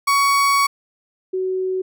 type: tone pair in turn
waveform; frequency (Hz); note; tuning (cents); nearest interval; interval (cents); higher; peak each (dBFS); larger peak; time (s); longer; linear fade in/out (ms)
35% pulse / sine; 1121 / 374.1; C#6 / F#4; +19 / +19; octave + perfect fifth; 1900; first; -12 / -19; first; 0.07-0.67 / 1.33-1.82; first; 10
effects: none